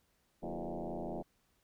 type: tone with frequency modulation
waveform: sine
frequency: 185 Hz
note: F#3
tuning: in tune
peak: -37 dBFS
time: 0.42-1.23 s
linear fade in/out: 20 ms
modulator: 84.5 Hz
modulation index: 6.8
effects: pink hiss -75 dBFS RMS until 1.63 s